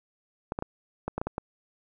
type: clicks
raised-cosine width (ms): 1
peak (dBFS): -16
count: 8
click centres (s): 0.521 / 0.589 / 0.624 / 1.08 / 1.18 / 1.215 / 1.27 / 1.381
effects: none